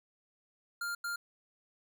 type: tone bursts at uneven times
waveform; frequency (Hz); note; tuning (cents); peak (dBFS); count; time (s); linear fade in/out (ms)
square; 1400; F6; +4; -35; 2; 0.81-0.95 / 1.04-1.16; 5
effects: none